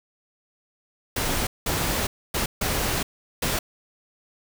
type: noise bursts at uneven times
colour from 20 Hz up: pink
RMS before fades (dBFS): -25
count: 5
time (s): 1.16-1.47 / 1.66-2.07 / 2.34-2.46 / 2.61-3.03 / 3.42-3.59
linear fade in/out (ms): 5
effects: none